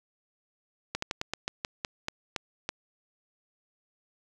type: slowing click train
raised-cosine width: 0.2 ms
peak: -13 dBFS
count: 11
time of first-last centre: 0.95-2.691 s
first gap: 74 ms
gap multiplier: 1.18
effects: none